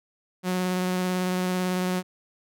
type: tone with vibrato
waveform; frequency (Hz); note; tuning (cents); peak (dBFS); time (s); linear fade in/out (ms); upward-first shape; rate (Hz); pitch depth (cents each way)
sawtooth; 182.8; F#3; -21; -20; 0.43-2.03; 50; square; 18; 10
effects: none